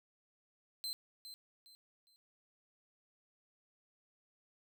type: tone with echo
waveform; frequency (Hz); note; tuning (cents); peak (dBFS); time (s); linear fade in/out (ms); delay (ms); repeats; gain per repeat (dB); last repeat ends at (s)
40% pulse; 4100; C8; -36; -37; 0.84-0.93; 0; 410; 3; -10; 2.16
effects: none